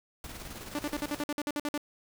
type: noise with tremolo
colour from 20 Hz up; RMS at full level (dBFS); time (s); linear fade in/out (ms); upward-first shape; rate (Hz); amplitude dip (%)
pink; -42; 0.24-1.23; 2; square; 19; 40
type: tone bursts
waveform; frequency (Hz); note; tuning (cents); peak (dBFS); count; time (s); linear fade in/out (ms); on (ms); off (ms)
sawtooth; 293.7; D4; 0; -26; 12; 0.75-1.777; 0; 37; 53
effects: none